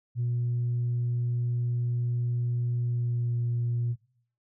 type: tone with pitch glide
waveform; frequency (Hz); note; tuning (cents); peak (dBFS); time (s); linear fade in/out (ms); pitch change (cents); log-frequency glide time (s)
sine; 120.7 to 119.31; B2 to A#2; -39 to +41; -24; 0.15-3.96; 50; -20; 2.78-3.37
effects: noise-tail reverb RT60 0.6 s tail -22 dB re dry + tanh soft clip ceiling -22 dBFS